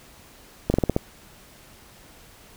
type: slowing click train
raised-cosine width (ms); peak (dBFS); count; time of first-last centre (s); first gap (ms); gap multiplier
2; -6; 6; 0.7-0.964; 40; 1.14
effects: pink hiss -50 dBFS RMS until 2.56 s